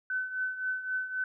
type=tone with tremolo; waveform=sine; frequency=1515 Hz; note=F#6; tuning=40 cents sharp; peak=-27 dBFS; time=0.1-1.24 s; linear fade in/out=2 ms; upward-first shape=triangle; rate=3.8 Hz; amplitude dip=75%; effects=none